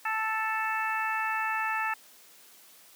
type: harmonic tone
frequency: 440 Hz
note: A4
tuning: in tune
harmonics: 2 / 3 / 4 / 5 / 6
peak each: -32 / -33 / -32 / -40 / -36 dBFS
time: 0.05-1.94 s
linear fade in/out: 5 ms
effects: white hiss -55 dBFS RMS until 2.95 s + high-pass 200 Hz 12 dB/octave